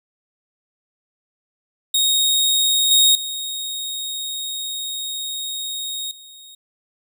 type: tone with level steps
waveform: sawtooth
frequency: 3741 Hz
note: A#7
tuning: 5 cents sharp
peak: -12 / -8 / -22 / -37 dBFS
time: 1.94-6.55 s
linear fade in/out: 5 ms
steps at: 2.91 / 3.15 / 6.11 s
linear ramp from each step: 2 ms
effects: none